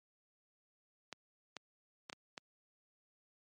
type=clicks; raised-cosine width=0.2 ms; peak=-26 dBFS; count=5; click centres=1.127 / 1.567 / 2.098 / 2.129 / 2.378 s; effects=high-pass 150 Hz 12 dB/octave + MP3 48 kbps